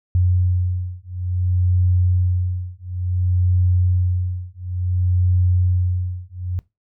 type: beating tone pair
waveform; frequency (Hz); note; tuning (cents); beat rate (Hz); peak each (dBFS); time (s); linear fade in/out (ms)
sine; 90 / 90.57; F#2 / F#2; -47 / -36; 0.57; -19; 0.15-6.59; 0
effects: noise-tail reverb RT60 0.2 s tail -19 dB re dry